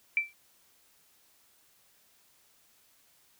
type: tone with exponential decay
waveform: sine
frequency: 2336 Hz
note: D7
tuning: 10 cents flat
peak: -20 dBFS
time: 0.17-0.33 s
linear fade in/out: 1 ms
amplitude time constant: 33 ms
effects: white hiss -65 dBFS RMS until 3.39 s